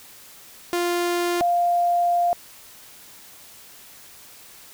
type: tone pair in turn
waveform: sawtooth / sine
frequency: 349.2 / 698.4 Hz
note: F4 / F5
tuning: 0 / 0 cents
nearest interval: octave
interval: 1200 cents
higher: second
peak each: -17 dBFS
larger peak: neither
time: 0.73-1.41 / 1.41-2.33 s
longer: second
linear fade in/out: 0 ms
effects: white hiss -46 dBFS RMS until 4.73 s